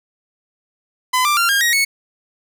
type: tone with pitch steps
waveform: sawtooth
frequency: 1012 / 1182.8 / 1382.4 / 1615.8 / 1888.5 / 2207 Hz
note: B5 / D6 / F6 / G#6 / A#6 / C#7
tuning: +42 / +12 / -18 / -48 / +22 / -8 cents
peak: -10 dBFS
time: 1.13-1.85 s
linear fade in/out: 10 ms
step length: 120 ms
effects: none